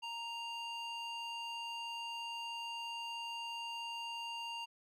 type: tone with band-pass filter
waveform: square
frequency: 932.3 Hz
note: A#5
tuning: in tune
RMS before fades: -43 dBFS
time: 0.02-4.66 s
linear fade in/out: 20 ms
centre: 2500 Hz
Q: 1.4
effects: none